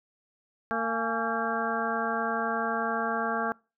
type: harmonic tone with a mistuned harmonic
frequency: 227.9 Hz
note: A#3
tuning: 39 cents flat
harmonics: 1 / 2 / 3 / 4 / 5 / 6 / 7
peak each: -34 / -34 / -34 / -34 / -34 / -34 / -34 dBFS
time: 0.71-3.52 s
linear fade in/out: 0 ms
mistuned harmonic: 4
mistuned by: -140 cents
effects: noise-tail reverb RT60 0.3 s tail -24 dB re dry